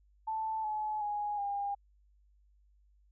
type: tone with pitch steps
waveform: sine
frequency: 880 / 854.5 / 829.7 / 805.6 Hz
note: A5 / G#5 / G#5 / G5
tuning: 0 / +49 / -2 / +47 cents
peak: -32 dBFS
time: 0.27-1.75 s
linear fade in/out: 10 ms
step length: 370 ms
effects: added 50 Hz sine -63 dBFS peak until 3.11 s